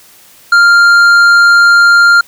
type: tone with tanh clipping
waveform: triangle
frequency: 1396.9 Hz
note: F6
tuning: in tune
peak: -4 dBFS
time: 0.52-2.21 s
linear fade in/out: 5 ms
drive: 12 dB
effects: white hiss -41 dBFS RMS until 2.27 s